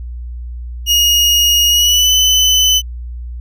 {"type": "tone with pitch glide", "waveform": "30% pulse", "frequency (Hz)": [2872, 3017], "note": ["F7", "F#7"], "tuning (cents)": [48, 33], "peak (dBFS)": -6, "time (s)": [0.86, 2.82], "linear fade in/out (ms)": 50, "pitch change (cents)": 85, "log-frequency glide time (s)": [1.69, 2.13], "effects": ["added 60 Hz sine -23 dBFS peak until 3.4 s"]}